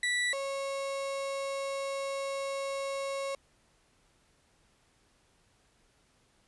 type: tone pair in turn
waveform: 35% pulse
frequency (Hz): 1960 / 548.4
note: B6 / C#5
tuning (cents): -14 / -19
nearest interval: octave + minor seventh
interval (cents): 2205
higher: first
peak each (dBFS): -26 / -31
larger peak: first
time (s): 0.03-0.33 / 0.33-3.35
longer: second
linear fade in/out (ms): 2
effects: pink hiss -68 dBFS RMS until 6.47 s + resampled to 24000 Hz